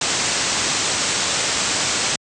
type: low-pass noise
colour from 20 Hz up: white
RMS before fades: -21 dBFS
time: 0.01-2.16 s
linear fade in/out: 5 ms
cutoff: 8300 Hz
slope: 96 dB/octave
effects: high-pass 80 Hz 12 dB/octave